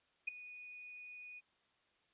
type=tone with ADSR envelope; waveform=sine; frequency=2472 Hz; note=D#7; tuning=12 cents flat; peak=-32 dBFS; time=0.27-1.41 s; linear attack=12 ms; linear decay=8 ms; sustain=-17 dB; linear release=29 ms; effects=white hiss -75 dBFS RMS until 2.13 s + resampled to 8000 Hz